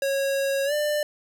square tone with pitch glide, 549 to 595.2 Hz, C#5 to D5, -17 to +23 cents, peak -23 dBFS, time 0.02-1.03 s, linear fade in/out 2 ms, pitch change +140 cents, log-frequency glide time 0.65-0.73 s, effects none

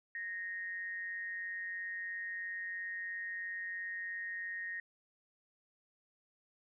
sine tone with amplitude modulation, 1858 Hz, A#6, 6 cents flat, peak -36 dBFS, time 0.15-4.8 s, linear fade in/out 2 ms, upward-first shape sine, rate 183 Hz, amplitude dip 50%, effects none

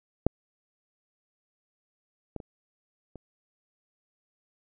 clicks, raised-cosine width 2 ms, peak -7 / -21 / -28 / -29 dBFS, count 4, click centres 0.266 / 2.363 / 2.402 / 3.157 s, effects none

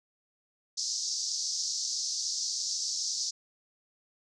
white band-pass noise, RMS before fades -33 dBFS, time 0.77-3.31 s, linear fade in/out 10 ms, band 4600 to 6400 Hz, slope 48 dB/octave, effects none

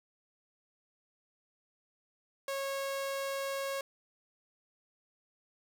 sawtooth tone, 548 Hz, C#5, 20 cents flat, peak -30 dBFS, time 2.48-3.81 s, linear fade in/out 2 ms, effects none

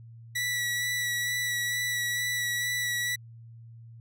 sawtooth tone with vibrato, 1950 Hz, B6, 23 cents flat, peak -24 dBFS, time 0.35-3.16 s, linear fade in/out 10 ms, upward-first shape sine, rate 2.2 Hz, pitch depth 15 cents each way, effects added 115 Hz sine -45 dBFS peak until 4 s

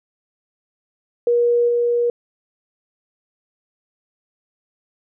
sine tone with level steps, 477.4 Hz, A#4, 41 cents sharp, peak -13 / -15 dBFS, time 1.27-2.1 s, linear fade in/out 2 ms, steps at 1.68 s, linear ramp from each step 10 ms, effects none

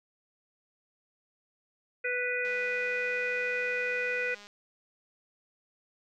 harmonic tone, 493.9 Hz, B4, in tune, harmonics 1 / 3 / 4 / 5, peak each -34 / -34 / -34 / -34 dBFS, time 2.04-4.35 s, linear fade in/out 10 ms
click train, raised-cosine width 0.2 ms, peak -33 dBFS, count 415, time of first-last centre 2.45-4.47 s, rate 205 Hz
effects none

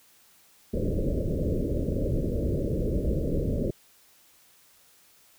pink low-pass noise, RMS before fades -27 dBFS, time 0.73-3.71 s, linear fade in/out 10 ms, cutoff 590 Hz, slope 96 dB/octave, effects white hiss -59 dBFS RMS until 5.38 s

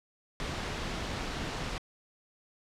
pink noise with amplitude modulation, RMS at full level -34 dBFS, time 0.4-1.78 s, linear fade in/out 0 ms, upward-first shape sine, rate 208 Hz, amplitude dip 25%, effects low-pass 5000 Hz 12 dB/octave

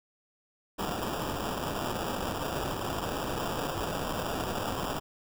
violet noise with sample-and-hold, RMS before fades -33 dBFS, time 0.78-5 s, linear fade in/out 20 ms, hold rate 2100 Hz, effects none

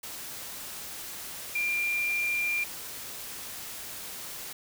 sine tone in noise, 2387 Hz, D7, 28 cents sharp, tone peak -26 dBFS, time 1.55-2.64 s, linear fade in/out 5 ms, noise white, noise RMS -40 dBFS, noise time 0.03-4.53 s, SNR +11 dB, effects none

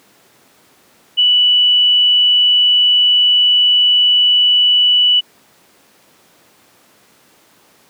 sine tone, 2960 Hz, F#7, in tune, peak -8 dBFS, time 1.17-5.21 s, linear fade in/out 20 ms, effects pink hiss -50 dBFS RMS until 7.89 s + high-pass 200 Hz 12 dB/octave

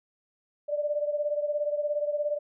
sine beating tone pair, 587.3 / 604.3 Hz, D5 / D5, 0 / +49 cents, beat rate 17 Hz, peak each -27 / -32 dBFS, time 0.68-2.39 s, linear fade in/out 20 ms, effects none

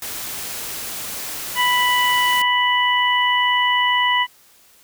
white noise, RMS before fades -29 dBFS, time 0.02-2.42 s, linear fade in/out 2 ms
harmonic tone, 987.8 Hz, B5, in tune, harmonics 1 / 2 / 3, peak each -18 / -19 / -21 dBFS, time 1.55-4.27 s, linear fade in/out 50 ms
effects white hiss -52 dBFS RMS until 4.83 s

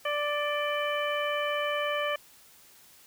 harmonic tone with a mistuned harmonic, 587.3 Hz, D5, in tune, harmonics 1 / 2 / 3 / 4 / 5, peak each -30 / -33 / -35 / -36 / -37 dBFS, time 0.05-2.16 s, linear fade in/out 5 ms, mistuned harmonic 5, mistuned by +40 cents, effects white hiss -56 dBFS RMS until 3.06 s

